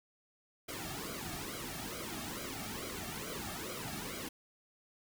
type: noise with flanger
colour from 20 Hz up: pink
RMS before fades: -42 dBFS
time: 0.68-4.29 s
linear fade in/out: 10 ms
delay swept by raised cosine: 1.1 to 2.05 ms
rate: 2.3 Hz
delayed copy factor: -0.8
effects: none